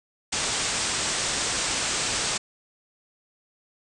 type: low-pass noise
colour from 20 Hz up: white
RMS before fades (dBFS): -27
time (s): 0.32-2.38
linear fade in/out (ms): 10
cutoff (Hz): 8800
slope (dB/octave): 96
effects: none